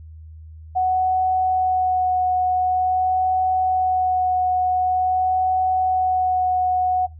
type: tone with vibrato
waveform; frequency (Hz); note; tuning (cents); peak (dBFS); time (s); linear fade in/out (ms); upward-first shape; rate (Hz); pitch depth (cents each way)
sine; 740; F#5; 0; -16; 0.75-7.07; 20; sine; 0.46; 12
effects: noise-tail reverb RT60 0.2 s tail -23 dB re dry + added 79 Hz sine -37 dBFS peak until 7.19 s